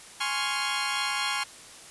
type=chord; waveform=15% pulse; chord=Db major seventh; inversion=second; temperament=equal; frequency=830.6 / 1046.5 / 1108.7 / 1396.9 Hz; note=Ab5 / C6 / Db6 / F6; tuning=0 / 0 / 0 / 0 cents; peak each=-26 dBFS; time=0.2-1.44 s; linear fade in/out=10 ms; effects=white hiss -47 dBFS RMS until 1.9 s + resampled to 24000 Hz